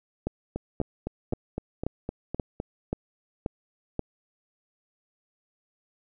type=two click trains; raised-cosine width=2 ms; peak=-14 / -17 dBFS; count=8 / 9; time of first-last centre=0.27-3.993 / 0.56-2.601 s; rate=1.88 / 3.92 Hz; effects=none